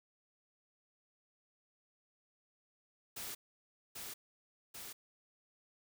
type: noise with echo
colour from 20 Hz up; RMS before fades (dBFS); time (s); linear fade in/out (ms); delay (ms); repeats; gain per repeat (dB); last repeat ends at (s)
white; -44; 3.16-3.35; 10; 790; 2; -2; 4.93
effects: none